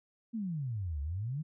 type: exponential two-way sweep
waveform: sine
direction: down then up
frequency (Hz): 237.6 to 68.6 to 163.1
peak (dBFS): -33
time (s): 0.33-1.43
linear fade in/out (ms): 20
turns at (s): 1.01
effects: none